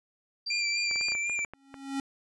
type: tone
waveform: sine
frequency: 4699 Hz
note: D8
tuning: in tune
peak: -31 dBFS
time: 0.46-1.14 s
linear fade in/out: 10 ms
type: tone with vibrato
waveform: square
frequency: 2371 Hz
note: D7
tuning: 16 cents sharp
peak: -29 dBFS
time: 0.5-1.45 s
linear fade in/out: 5 ms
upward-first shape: sine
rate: 4 Hz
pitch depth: 29 cents each way
type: clicks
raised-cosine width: 0.5 ms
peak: -27 dBFS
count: 11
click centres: 0.912 / 0.959 / 1.011 / 1.085 / 1.12 / 1.151 / 1.297 / 1.391 / 1.448 / 1.536 / 1.742 s
type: tone with exponential growth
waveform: square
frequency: 273.4 Hz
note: C#4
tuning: 24 cents flat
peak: -28 dBFS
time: 1.54-2 s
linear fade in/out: 2 ms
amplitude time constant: 100 ms
effects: resampled to 24000 Hz